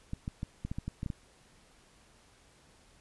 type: clicks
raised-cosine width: 5 ms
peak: -23 dBFS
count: 10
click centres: 0.134 / 0.279 / 0.431 / 0.65 / 0.715 / 0.785 / 0.88 / 1.031 / 1.062 / 1.102 s
effects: pink hiss -62 dBFS RMS until 3 s + resampled to 24000 Hz